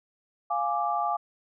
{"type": "chord", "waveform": "sine", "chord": "D diminished", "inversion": "first", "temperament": "equal", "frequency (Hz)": [698.5, 830.6, 1174.7], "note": ["F5", "Ab5", "D6"], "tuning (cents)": [0, 0, 0], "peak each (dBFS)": -29, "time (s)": [0.5, 1.17], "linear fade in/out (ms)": 10, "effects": []}